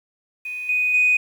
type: tone with level steps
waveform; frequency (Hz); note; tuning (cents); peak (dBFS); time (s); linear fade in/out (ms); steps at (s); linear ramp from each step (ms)
sine; 2490; D#7; +1; -27 / -17 / -13; 0.45-1.17; 5; 0.69 / 0.94; 2
effects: tanh soft clip ceiling -9 dBFS + 8-bit